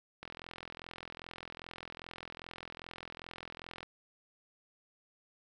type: click train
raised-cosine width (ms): 0.3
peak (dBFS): -28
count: 154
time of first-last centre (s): 0.23-3.83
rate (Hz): 42.5
effects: none